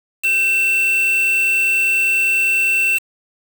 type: tone with quantisation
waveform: triangle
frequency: 2685 Hz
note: E7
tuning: 31 cents sharp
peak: -12 dBFS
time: 0.23-2.99 s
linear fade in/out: 20 ms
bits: 4
effects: none